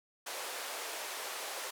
pink band-pass noise, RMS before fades -41 dBFS, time 0.26-1.71 s, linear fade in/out 10 ms, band 470 to 14000 Hz, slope 24 dB/octave, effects none

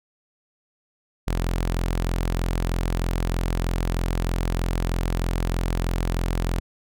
sawtooth tone, 43.18 Hz, F1, 19 cents flat, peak -18 dBFS, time 1.27-6.6 s, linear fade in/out 10 ms, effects none

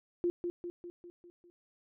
sine tone with echo, 349.2 Hz, F4, in tune, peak -27 dBFS, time 0.24-0.3 s, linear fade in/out 0 ms, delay 200 ms, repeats 6, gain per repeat -5 dB, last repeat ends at 1.5 s, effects none

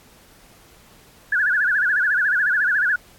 sine tone with vibrato, 1580 Hz, G6, 13 cents sharp, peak -16 dBFS, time 1.32-2.96 s, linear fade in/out 5 ms, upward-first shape sine, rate 14 Hz, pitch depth 170 cents each way, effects pink hiss -51 dBFS RMS until 3.18 s + AAC 64 kbps

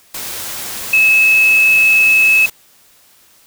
sine tone in noise, 2590 Hz, E7, 31 cents flat, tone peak -7 dBFS, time 0.93-2.46 s, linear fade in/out 5 ms, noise white, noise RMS -25 dBFS, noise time 0.14-2.5 s, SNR +15 dB, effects white hiss -49 dBFS RMS until 3.46 s

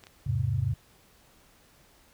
clicks, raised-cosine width 0.2 ms, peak -30 dBFS, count 2, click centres 0.038 / 0.069 s
sine chord, E augmented, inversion none, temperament equal, 82.41 / 103.83 / 130.81 Hz, E2 / G#2 / B#2, 0 / 0 / 0 cents, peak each -33 / -28 / -28 dBFS, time 0.26-0.74 s, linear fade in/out 10 ms
effects pink hiss -60 dBFS RMS until 2.13 s

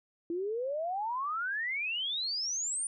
sine exponential sweep, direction up, 329.6 to 9397 Hz, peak -31 dBFS, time 0.3-2.87 s, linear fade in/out 2 ms, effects none

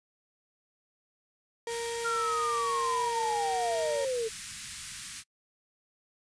35% pulse tone, 466.2 Hz, A#4, in tune, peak -31 dBFS, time 1.67-4.05 s, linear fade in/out 2 ms
white band-stop noise, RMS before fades -39 dBFS, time 1.67-5.24 s, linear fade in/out 50 ms, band 210 to 1400 Hz, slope 24 dB/octave
sine linear sweep, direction down, 1396.9 to 435.5 Hz, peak -28 dBFS, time 2.04-4.29 s, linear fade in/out 20 ms
effects noise-tail reverb RT60 0.1 s tail -26 dB re dry + resampled to 22050 Hz

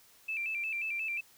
sine tone with vibrato, 2489 Hz, D#7, in tune, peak -32 dBFS, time 0.28-1.21 s, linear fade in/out 10 ms, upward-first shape square, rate 5.6 Hz, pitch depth 90 cents each way, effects white hiss -61 dBFS RMS until 1.37 s

